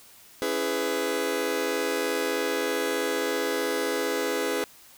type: chord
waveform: sawtooth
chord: C# minor seventh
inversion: none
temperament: just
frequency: 277.2 / 332.6 / 415.8 / 498.9 Hz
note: C#4 / E4 / G#4 / B4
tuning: 0 / +16 / +2 / +17 cents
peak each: -30 / -29 / -25 / -25 dBFS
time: 0.42-4.64 s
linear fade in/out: 0 ms
effects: white hiss -52 dBFS RMS until 4.97 s